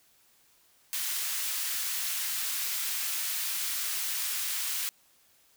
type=high-pass noise; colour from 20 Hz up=white; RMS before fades=-32 dBFS; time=0.93-4.89 s; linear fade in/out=0 ms; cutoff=1500 Hz; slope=12 dB/octave; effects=white hiss -64 dBFS RMS until 5.56 s